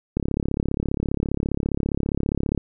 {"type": "click train", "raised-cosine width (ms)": 3, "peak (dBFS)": -10, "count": 85, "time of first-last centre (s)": [0.17, 2.577], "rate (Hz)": 34.9, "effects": []}